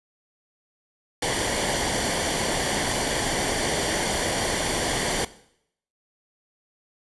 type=noise with comb filter; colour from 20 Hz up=pink; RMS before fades=-25 dBFS; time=1.22-5.25 s; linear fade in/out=5 ms; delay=0.77 ms; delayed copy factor=-0.6; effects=noise-tail reverb RT60 0.7 s tail -17 dB re dry + resampled to 24000 Hz